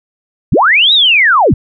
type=linear two-way sweep; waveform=sine; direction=up then down; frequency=55 to 3900 to 55 Hz; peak=-5 dBFS; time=0.52-1.54 s; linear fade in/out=5 ms; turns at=0.93 s; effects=none